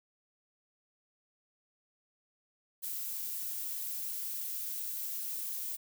violet noise, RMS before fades -38 dBFS, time 2.82-5.77 s, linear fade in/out 20 ms, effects none

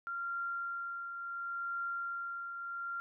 sine tone with tremolo, 1384 Hz, F6, 16 cents flat, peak -34 dBFS, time 0.07-3 s, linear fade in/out 0 ms, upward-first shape triangle, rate 0.71 Hz, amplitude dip 50%, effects none

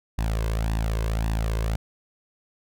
sawtooth tone with flanger, 55 Hz, A1, in tune, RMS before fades -25 dBFS, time 0.18-1.76 s, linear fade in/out 5 ms, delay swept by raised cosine 1.1 to 1.94 ms, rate 1.8 Hz, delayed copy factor +0.65, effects none

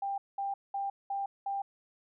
sine tone bursts, 793 Hz, G5, 20 cents sharp, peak -31 dBFS, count 5, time 0.02-1.62 s, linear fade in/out 5 ms, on 160 ms, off 200 ms, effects none

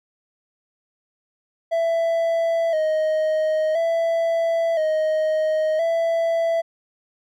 triangle tone with vibrato, 644 Hz, E5, 41 cents flat, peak -16 dBFS, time 1.71-6.62 s, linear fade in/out 20 ms, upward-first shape square, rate 0.49 Hz, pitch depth 54 cents each way, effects none

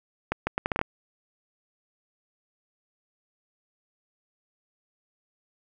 accelerating click train, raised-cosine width 0.5 ms, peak -10 dBFS, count 8, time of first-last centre 0.32-0.814 s, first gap 150 ms, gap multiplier 0.73, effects none

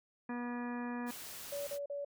harmonic tone, 242.1 Hz, B3, 34 cents flat, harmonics 1 / 2 / 3 / 4 / 5 / 6 / 7 / 8 / 10, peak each -38 / -48 / -50 / -47 / -52 / -59 / -49 / -56 / -57 dBFS, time 0.29-1.11 s, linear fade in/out 5 ms
white noise, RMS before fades -47 dBFS, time 1.06-1.79 s, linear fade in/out 50 ms
sine tone bursts, 570 Hz, C#5, 48 cents sharp, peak -37 dBFS, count 3, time 1.52-2.048 s, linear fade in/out 5 ms, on 150 ms, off 39 ms
effects none

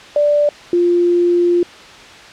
sine tone pair in turn, 587.3 / 349.2 Hz, D5 / F4, 0 / 0 cents, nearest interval major sixth, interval 900 cents, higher first, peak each -10 dBFS, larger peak neither, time 0.16-0.49 / 0.73-1.63 s, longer second, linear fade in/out 2 ms, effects white hiss -37 dBFS RMS until 2.32 s + low-pass 4000 Hz 12 dB/octave

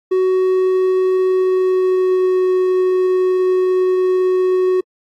triangle tone with pitch glide, 372.9 to 369.5 Hz, F#4 to F#4, +14 to -2 cents, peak -10 dBFS, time 0.11-4.81 s, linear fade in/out 10 ms, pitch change -16 cents, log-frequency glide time 1.25-2.51 s, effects AAC 48 kbps

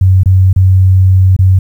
sine tone with dropouts, 93.9 Hz, F#2, 26 cents sharp, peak -3 dBFS, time 0.01-1.59 s, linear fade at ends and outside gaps 5 ms, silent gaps 0.234-0.258 / 0.53-0.561 / 1.365-1.389 s, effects 7-bit

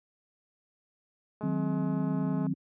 click train, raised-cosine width 1 ms, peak -28 dBFS, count 225, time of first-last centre 1.41-2.467 s, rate 212 Hz
sine chord, C diminished, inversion first, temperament equal, 155.56 / 185 / 261.6 Hz, Eb3 / Gb3 / C4, 0 / 0 / 0 cents, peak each -31 dBFS, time 1.43-2.54 s, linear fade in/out 5 ms
effects high-pass 100 Hz 12 dB/octave

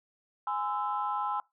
sine chord, Ab augmented, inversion none, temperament equal with one note detuned, 830.6 / 1025.6 / 1318.5 Hz, Ab5 / C6 / E6, 0 / -35 / 0 cents, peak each -32 / -33 / -34 dBFS, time 0.47-1.4 s, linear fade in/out 2 ms, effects noise-tail reverb RT60 0.2 s tail -22 dB re dry + tanh soft clip ceiling -20 dBFS

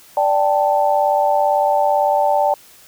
sine chord, D suspended fourth, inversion none, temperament just, 587.3 / 783.1 / 881 Hz, D5 / G5 / A5, 0 / -2 / +2 cents, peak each -17 / -17 / -18 dBFS, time 0.17-2.54 s, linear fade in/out 2 ms, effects white hiss -46 dBFS RMS until 2.87 s

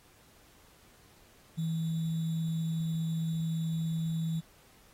sine tone with sample-and-hold, 162.7 Hz, E3, 22 cents flat, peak -29 dBFS, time 1.57-4.41 s, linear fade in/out 20 ms, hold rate 3675 Hz, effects pink hiss -61 dBFS RMS until 4.93 s + AAC 48 kbps

